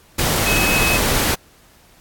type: tone in noise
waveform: sine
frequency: 2559 Hz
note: D#7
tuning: 48 cents sharp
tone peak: -18 dBFS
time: 0.46-0.98 s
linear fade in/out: 10 ms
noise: pink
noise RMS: -18 dBFS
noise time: 0.18-1.35 s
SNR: -3 dB
effects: pink hiss -51 dBFS RMS until 2 s + AAC 64 kbps